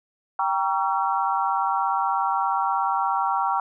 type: chord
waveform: sine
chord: G diminished seventh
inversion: none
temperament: just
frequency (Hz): 784 / 940.8 / 1128.9 / 1354.7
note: G5 / Bb5 / Db6 / Fb6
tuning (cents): 0 / +16 / +31 / +47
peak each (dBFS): -25 / -25 / -27 / -28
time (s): 0.39-3.6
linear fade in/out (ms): 2
effects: none